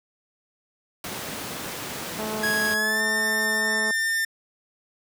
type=noise; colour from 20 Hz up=pink; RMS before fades=-32 dBFS; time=1.04-2.74 s; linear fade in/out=2 ms
type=click train; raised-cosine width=1 ms; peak=-19 dBFS; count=372; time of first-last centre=2.19-3.908 s; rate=216 Hz
type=tone with pitch glide; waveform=45% pulse; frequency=1661.2 to 1801.1 Hz; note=G#6 to A6; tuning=0 to +40 cents; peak=-22 dBFS; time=2.43-4.25 s; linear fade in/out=5 ms; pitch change=+140 cents; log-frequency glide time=2.74-3.02 s
effects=high-pass 150 Hz 12 dB/octave